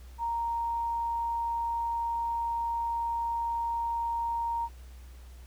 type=tone; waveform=sine; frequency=931 Hz; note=A#5; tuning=2 cents flat; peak=-28 dBFS; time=0.18-4.69 s; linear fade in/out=50 ms; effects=added 62 Hz sine -45 dBFS peak until 5.46 s + pink hiss -59 dBFS RMS until 5.46 s